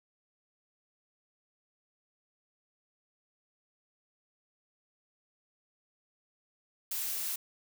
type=noise; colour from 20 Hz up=blue; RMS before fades=-35 dBFS; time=6.91-7.36 s; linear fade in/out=5 ms; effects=none